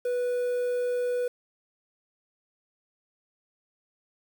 triangle tone with quantisation, 491.8 Hz, B4, 7 cents flat, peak -23 dBFS, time 0.05-1.28 s, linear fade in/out 5 ms, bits 8, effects none

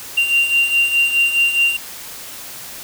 triangle beating tone pair, 2771 / 2775.8 Hz, F7 / F7, -14 / -11 cents, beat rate 4.8 Hz, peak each -18 / -12 dBFS, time 0.17-1.77 s, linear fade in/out 10 ms, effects tanh soft clip ceiling -4 dBFS + white hiss -33 dBFS RMS until 2.83 s

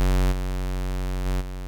square tone with level steps, 46.25 Hz, F#1, in tune, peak -18 / -25 / -22 / -31 dBFS, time 0-1.67 s, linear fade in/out 0 ms, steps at 0.31 / 1.25 / 1.4 s, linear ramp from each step 20 ms, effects none

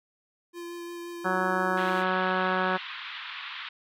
square tone with vibrato, 344.7 Hz, F4, 23 cents flat, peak -37 dBFS, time 0.53-2.05 s, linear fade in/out 50 ms, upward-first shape sine, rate 5.7 Hz, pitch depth 10 cents each way
harmonic tone, 185.6 Hz, F#3, 6 cents sharp, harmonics 1 / 2 / 3 / 4 / 5 / 6 / 7 / 8 / 9, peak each -33 / -33 / -33 / -33 / -33 / -33 / -33 / -33 / -33 dBFS, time 1.24-2.78 s, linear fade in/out 20 ms
white band-pass noise, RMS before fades -39 dBFS, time 1.77-3.69 s, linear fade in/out 5 ms, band 980 to 3700 Hz, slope 48 dB/octave
effects none

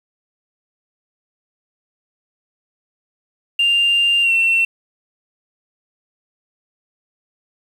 sine tone with pitch glide, 2794 to 2704 Hz, F7 to E7, 0 to +43 cents, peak -11 dBFS, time 3.59-4.65 s, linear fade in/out 5 ms, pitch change -57 cents, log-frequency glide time 4.22-4.32 s, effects tanh soft clip ceiling -9 dBFS + 7-bit

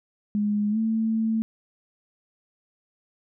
sine tone with pitch glide, 207.7 to 222.6 Hz, G#3 to A3, 0 to +20 cents, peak -21 dBFS, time 0.35-1.42 s, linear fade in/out 0 ms, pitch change +120 cents, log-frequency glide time 0.7-0.78 s, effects none

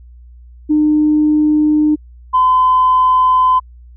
sine tone pair in turn, 303.1 / 1019.5 Hz, D#4 / C6, -45 / -45 cents, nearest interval octave + major sixth, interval 2100 cents, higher second, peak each -8 / -7 dBFS, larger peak second, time 0.69-1.96 / 2.33-3.6 s, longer neither, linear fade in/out 20 ms, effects tanh soft clip ceiling -3 dBFS + added 60 Hz sine -36 dBFS peak until 3.96 s

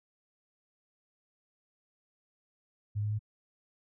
sine tone with pitch steps, 103.83 / 105.22 / 106.63 Hz, G#2 / G#2 / G#2, 0 / +23 / +46 cents, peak -29 dBFS, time 2.95-3.193 s, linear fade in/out 20 ms, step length 81 ms, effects none

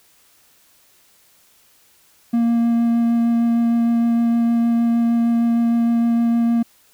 triangle tone with vibrato, 233.3 Hz, A#3, 2 cents sharp, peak -12 dBFS, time 2.33-6.63 s, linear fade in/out 10 ms, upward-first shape sine, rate 6.5 Hz, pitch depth 8 cents each way, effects white hiss -55 dBFS RMS until 6.93 s

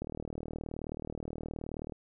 click train, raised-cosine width 2 ms, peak -25 dBFS, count 75, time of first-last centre 0.02-1.922 s, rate 38.9 Hz, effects none

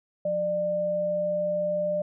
sine tone pair together, 178 / 597.8 Hz, F3 / D5, +33 / +31 cents, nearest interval octave + major sixth, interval 2098 cents, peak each -36 / -24 dBFS, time 0.25-2.02 s, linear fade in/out 5 ms, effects none

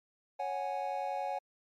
triangle chord, C# suspended fourth, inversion none, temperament equal, 554.4 / 740 / 830.6 Hz, C#5 / F#5 / G#5, 0 / 0 / 0 cents, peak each -37 / -35 / -35 dBFS, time 0.39-1.39 s, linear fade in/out 10 ms, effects MP3 96 kbps

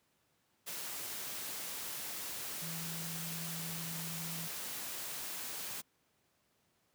sine tone in noise, 164.81 Hz, E3, in tune, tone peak -43 dBFS, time 2.61-4.48 s, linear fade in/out 20 ms, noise white, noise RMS -42 dBFS, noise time 0.66-5.82 s, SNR -4 dB, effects pink hiss -75 dBFS RMS until 6.94 s + high-pass 100 Hz 12 dB/octave

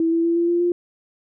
sine tone with pitch steps, 328.4 / 332.6 / 336.9 / 341.2 / 345.5 / 349.9 Hz, E4 / E4 / E4 / F4 / F4 / F4, -6 / +16 / +38 / -40 / -19 / +3 cents, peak -16 dBFS, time 0-0.72 s, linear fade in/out 2 ms, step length 120 ms, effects none

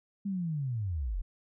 sine linear sweep, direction down, 204.2 to 35.3 Hz, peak -30 dBFS, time 0.25-1.22 s, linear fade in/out 10 ms, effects none

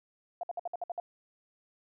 sine tone bursts, 698.5 Hz, F5, in tune, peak -32 dBFS, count 8, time 0.41-1 s, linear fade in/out 2 ms, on 23 ms, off 58 ms, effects none

